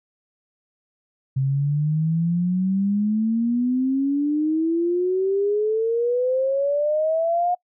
sine exponential sweep, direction up, 131.9 to 720 Hz, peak -18 dBFS, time 1.36-7.55 s, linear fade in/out 10 ms, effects noise-tail reverb RT60 0.1 s tail -25 dB re dry

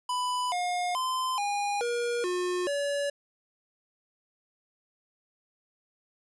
square tone with pitch steps, 995 / 715 / 1030 / 815 / 476.8 / 360 / 570 Hz, B5 / F5 / C6 / G#5 / A#4 / F#4 / C#5, +13 / +41 / -28 / -33 / +39 / -47 / +48 cents, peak -28 dBFS, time 0.09-3.1 s, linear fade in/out 5 ms, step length 430 ms, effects resampled to 24000 Hz + 11-bit

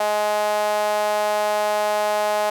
sawtooth tone with high-pass filter, 210 Hz, G#3, 19 cents sharp, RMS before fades -21 dBFS, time 0-2.5 s, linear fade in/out 5 ms, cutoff 710 Hz, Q 6.7, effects none

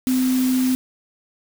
sine tone in noise, 256.5 Hz, C4, 34 cents flat, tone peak -16 dBFS, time 0.07-0.75 s, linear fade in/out 0 ms, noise white, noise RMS -31 dBFS, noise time 0.07-0.75 s, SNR +12 dB, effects none

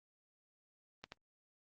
clicks, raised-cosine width 0.2 ms, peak -28 dBFS, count 2, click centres 1.04 / 1.121 s, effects low-pass 5000 Hz 12 dB/octave + Opus 32 kbps

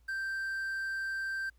triangle tone with quantisation, 1568 Hz, G6, in tune, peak -31 dBFS, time 0.08-1.5 s, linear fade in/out 10 ms, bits 10, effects added 58 Hz sine -61 dBFS peak until 1.58 s + pink hiss -75 dBFS RMS until 1.58 s

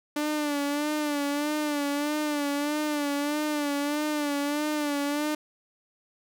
sawtooth tone with vibrato, 293.7 Hz, D4, in tune, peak -22 dBFS, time 0.16-5.35 s, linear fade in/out 5 ms, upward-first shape sine, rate 1.6 Hz, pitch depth 55 cents each way, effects none

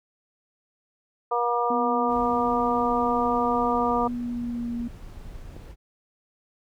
harmonic tone, 239.3 Hz, A#3, 46 cents sharp, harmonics 2 / 3 / 4 / 5, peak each -27 / -27 / -27 / -27 dBFS, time 1.31-4.08 s, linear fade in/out 10 ms
sine tone with pitch glide, 246.9 to 236.8 Hz, B3 to A#3, 0 to +27 cents, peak -27 dBFS, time 1.7-4.88 s, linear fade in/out 5 ms, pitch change -73 cents, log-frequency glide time 3.69-4.66 s
brown noise, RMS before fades -41 dBFS, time 2.07-5.76 s, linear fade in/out 50 ms
click, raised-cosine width 2 ms, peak -30 dBFS, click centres 5.565 s
effects none

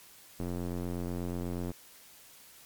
square tone with band-pass filter, 44.13 Hz, F1, 19 cents sharp, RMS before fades -35 dBFS, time 0.39-1.72 s, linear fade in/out 10 ms, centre 280 Hz, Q 0.85, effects white hiss -55 dBFS RMS until 2.65 s + MP3 96 kbps

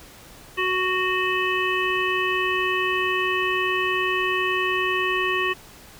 harmonic tone with a mistuned harmonic, 370 Hz, F#4, in tune, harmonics 1 / 3 / 5 / 7 / 8, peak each -26 / -26 / -26 / -27 / -31 dBFS, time 0.57-5.54 s, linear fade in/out 20 ms, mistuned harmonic 8, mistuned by +21 cents, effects pink hiss -46 dBFS RMS until 5.99 s

